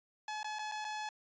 sawtooth tone with dropouts, 853 Hz, G#5, 46 cents sharp, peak -34 dBFS, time 0.28-1.09 s, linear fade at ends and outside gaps 2 ms, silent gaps 0.431-0.444 / 0.587-0.592 / 0.715-0.72 / 0.845-0.849 s, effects resampled to 16000 Hz

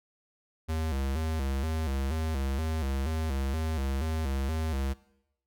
square tone with vibrato, 73.42 Hz, D2, in tune, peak -29 dBFS, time 0.68-4.94 s, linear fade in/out 20 ms, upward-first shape square, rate 2.1 Hz, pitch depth 140 cents each way, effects noise-tail reverb RT60 0.8 s tail -19 dB re dry

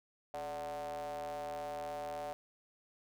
square ring-modulated tone, 78.1 Hz, D#2, 7 cents sharp, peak -37 dBFS, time 0.34-2.33 s, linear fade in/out 0 ms, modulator 663 Hz, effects none

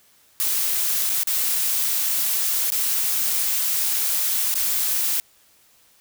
blue noise with dropouts, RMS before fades -22 dBFS, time 0.4-5.2 s, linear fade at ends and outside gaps 0 ms, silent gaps 1.094-1.099 / 1.233-1.272 / 2.703-2.72 / 4.541-4.554 s, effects white hiss -57 dBFS RMS until 6 s

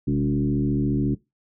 sine tone with frequency modulation, 207.7 Hz, G#3, in tune, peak -19 dBFS, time 0.07-1.15 s, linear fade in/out 10 ms, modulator 74.2 Hz, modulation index 1.6, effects noise-tail reverb RT60 0.2 s tail -20 dB re dry

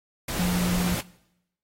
sine tone in noise, 178.4 Hz, F3, 37 cents sharp, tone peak -22 dBFS, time 0.39-0.95 s, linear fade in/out 5 ms, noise pink, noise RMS -30 dBFS, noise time 0.28-1.01 s, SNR +5 dB, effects noise-tail reverb RT60 0.8 s tail -20 dB re dry + AAC 48 kbps

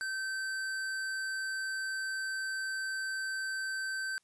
sine tone with hard clipping, 1548 Hz, G6, 22 cents flat, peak -35 dBFS, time 0.01-4.18 s, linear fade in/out 0 ms, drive 18 dB, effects white hiss -75 dBFS RMS until 4.23 s + resampled to 24000 Hz

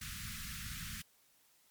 pink band-stop noise, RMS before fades -44 dBFS, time 0.01-1.02 s, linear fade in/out 5 ms, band 220 to 1300 Hz, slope 48 dB/octave, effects white hiss -69 dBFS RMS until 1.7 s + MP3 96 kbps

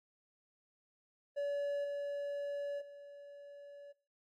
triangle tone with level steps, 571 Hz, D5, 49 cents flat, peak -32 / -35 / -48 dBFS, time 1.36-3.93 s, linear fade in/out 20 ms, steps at 1.84 / 2.8 s, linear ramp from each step 5 ms, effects noise-tail reverb RT60 0.6 s tail -24 dB re dry + AAC 48 kbps

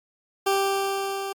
20% pulse tone with level ramp, 392 Hz, G4, in tune, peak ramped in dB -14 to -24 dBFS, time 0.46-1.33 s, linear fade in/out 10 ms, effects MP3 96 kbps

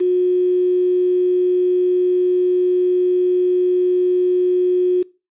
sine tone with quantisation, 362.1 Hz, F#4, 37 cents flat, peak -13 dBFS, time 0-5.03 s, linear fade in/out 10 ms, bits 6, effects noise-tail reverb RT60 0.3 s tail -22 dB re dry + resampled to 8000 Hz

